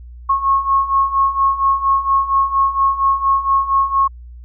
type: beating tone pair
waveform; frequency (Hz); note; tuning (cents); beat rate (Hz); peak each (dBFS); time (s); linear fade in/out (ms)
sine; 1089 / 1093.3; C#6 / C#6; -31 / -24; 4.3; -18 / -14; 0.29-4.08; 10
effects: added 60 Hz sine -33 dBFS peak until 4.44 s